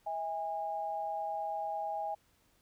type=tone pair together; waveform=sine; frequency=646 / 817 Hz; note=E5 / G#5; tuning=-35 / -29 cents; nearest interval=major third; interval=406 cents; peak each=-39 / -35 dBFS; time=0.06-2.15 s; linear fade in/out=10 ms; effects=pink hiss -70 dBFS RMS until 2.61 s